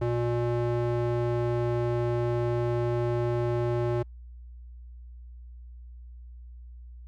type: tone with band-pass filter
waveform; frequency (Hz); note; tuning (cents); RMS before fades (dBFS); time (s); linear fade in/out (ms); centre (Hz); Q
square; 119.6; A#2; +45; -27; 0.01-4.03; 10; 410; 0.89
effects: added 60 Hz sine -42 dBFS peak until 7.07 s + Opus 48 kbps